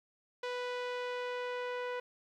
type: tone with low-pass filter sweep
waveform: sawtooth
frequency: 493.9 Hz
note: B4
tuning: in tune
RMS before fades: -38 dBFS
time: 0.43-2 s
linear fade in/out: 5 ms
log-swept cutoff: 3900 to 2300 Hz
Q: 0.99
effects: 12-bit